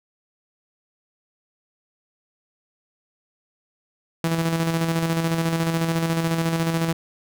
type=tone with tremolo; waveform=sawtooth; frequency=164.81 Hz; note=E3; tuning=in tune; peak=-15 dBFS; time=4.24-6.93 s; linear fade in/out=2 ms; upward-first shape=square; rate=14 Hz; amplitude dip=40%; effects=none